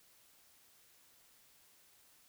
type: silence
effects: white hiss -66 dBFS RMS until 2.28 s